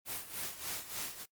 white noise with tremolo, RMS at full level -38 dBFS, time 0.05-1.26 s, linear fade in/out 50 ms, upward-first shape sine, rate 3.4 Hz, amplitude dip 75%, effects noise-tail reverb RT60 0.1 s tail -18 dB re dry + Opus 32 kbps

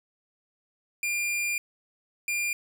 45% pulse tone bursts at uneven times, 2400 Hz, D7, 37 cents sharp, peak -26 dBFS, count 2, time 1.03-1.58 / 2.28-2.53 s, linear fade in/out 2 ms, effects none

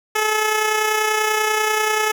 10% pulse tone with amplitude modulation, 430.4 Hz, A4, 38 cents flat, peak -7 dBFS, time 0.15-2.12 s, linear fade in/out 10 ms, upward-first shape sine, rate 30.3 Hz, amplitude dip 40%, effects none

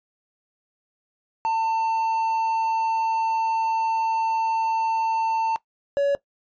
triangle tone pair in turn, 897 / 563.8 Hz, A5 / C#5, +33 / +29 cents, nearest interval minor sixth, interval 804 cents, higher first, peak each -18 / -16 dBFS, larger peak second, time 1.45-5.56 / 5.97-6.15 s, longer first, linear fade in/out 0 ms, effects noise-tail reverb RT60 0.1 s tail -18 dB re dry + resampled to 16000 Hz

